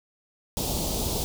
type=band-stop noise; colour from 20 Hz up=pink; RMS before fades=-28 dBFS; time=0.57-1.24 s; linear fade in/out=0 ms; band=850 to 3400 Hz; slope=24 dB/octave; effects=none